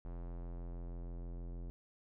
square tone with low-pass filter sweep, 43.19 Hz, F1, 18 cents flat, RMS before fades -44 dBFS, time 0.05-1.7 s, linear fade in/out 0 ms, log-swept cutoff 930 to 450 Hz, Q 0.81, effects none

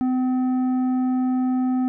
sine tone with tanh clipping, 255.2 Hz, C4, 43 cents flat, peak -20 dBFS, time 0.01-1.88 s, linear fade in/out 0 ms, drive 8 dB, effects none

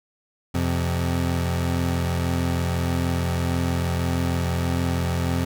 25% pulse tone pair together, 86.29 / 128.6 Hz, F2 / C3, -20 / -30 cents, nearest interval perfect fifth, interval 690 cents, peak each -19 / -23 dBFS, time 0.54-5.45 s, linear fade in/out 10 ms, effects none

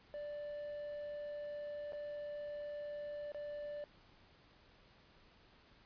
triangle tone with dropouts, 587.3 Hz, D5, in tune, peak -40 dBFS, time 0.14-3.84 s, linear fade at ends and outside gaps 0 ms, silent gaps 1.922-1.932 / 3.319-3.346 s, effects pink hiss -65 dBFS RMS until 5.85 s + resampled to 11025 Hz

